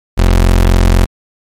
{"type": "tone", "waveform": "30% pulse", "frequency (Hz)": 44.02, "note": "F1", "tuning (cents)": 14, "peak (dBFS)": -3, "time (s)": [0.17, 1.06], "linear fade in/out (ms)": 20, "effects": ["MP3 64 kbps"]}